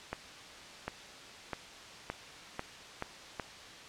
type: accelerating click train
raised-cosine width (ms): 0.5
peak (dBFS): -20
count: 7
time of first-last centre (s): 0.13-3.398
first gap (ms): 750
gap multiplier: 0.87
effects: white hiss -49 dBFS RMS until 3.88 s + low-pass 5000 Hz 12 dB/octave